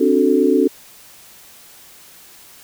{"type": "chord", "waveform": "sine", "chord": "D dominant seventh", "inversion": "third", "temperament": "equal with one note detuned", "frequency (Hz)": [265, 293.7, 370, 440], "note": ["C4", "D4", "F#4", "A4"], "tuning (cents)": [22, 0, 0, 0], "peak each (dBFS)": -17, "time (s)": [0, 0.68], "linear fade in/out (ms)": 10, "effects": ["white hiss -44 dBFS RMS until 2.63 s"]}